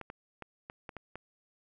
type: clicks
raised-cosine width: 0.5 ms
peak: -27 dBFS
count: 7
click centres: 0.013 / 0.101 / 0.423 / 0.699 / 0.892 / 0.967 / 1.156 s
effects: none